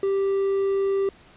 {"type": "tone", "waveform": "triangle", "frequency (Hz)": 392, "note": "G4", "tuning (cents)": 0, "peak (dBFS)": -18, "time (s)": [0.03, 1.09], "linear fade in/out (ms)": 2, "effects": ["pink hiss -52 dBFS RMS until 1.36 s", "resampled to 8000 Hz"]}